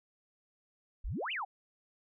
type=exponential two-way sweep; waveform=sine; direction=up then down; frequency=30.88 to 3136 to 701 Hz; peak=-34 dBFS; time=1.04-1.45 s; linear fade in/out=10 ms; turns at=1.32 s; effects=none